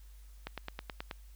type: click train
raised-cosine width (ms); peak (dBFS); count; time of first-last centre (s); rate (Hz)
0.3; -22; 7; 0.47-1.112; 9.35
effects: added 50 Hz sine -50 dBFS peak until 1.35 s + white hiss -66 dBFS RMS until 1.35 s